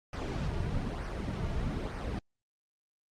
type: noise with flanger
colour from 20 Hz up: brown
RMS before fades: -34 dBFS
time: 0.13-2.19 s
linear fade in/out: 2 ms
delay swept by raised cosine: 0.26 to 3.96 ms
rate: 1.1 Hz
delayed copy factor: -0.55
effects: low-pass 6000 Hz 12 dB/octave + Opus 48 kbps